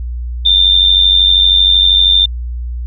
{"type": "tone with amplitude modulation", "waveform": "sine", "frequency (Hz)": 3589, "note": "A7", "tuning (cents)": 34, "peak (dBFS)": -3, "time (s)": [0.45, 2.26], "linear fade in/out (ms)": 10, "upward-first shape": "sine", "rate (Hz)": 92.8, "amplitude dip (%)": 70, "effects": ["added 60 Hz sine -18 dBFS peak until 2.86 s"]}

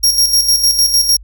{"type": "tone with tremolo", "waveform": "sawtooth", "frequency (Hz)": 5588, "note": "F8", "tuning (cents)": 0, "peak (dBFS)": -5, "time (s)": [0.03, 1.17], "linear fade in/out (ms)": 10, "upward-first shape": "square", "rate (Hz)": 6.6, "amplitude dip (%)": 55, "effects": ["added 50 Hz sine -33 dBFS peak until 1.23 s"]}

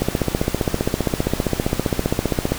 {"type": "click train", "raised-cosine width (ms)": 2, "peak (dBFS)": -4, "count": 39, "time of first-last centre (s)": [0.02, 2.52], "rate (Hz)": 15.2, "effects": ["pink hiss -30 dBFS RMS until 2.58 s"]}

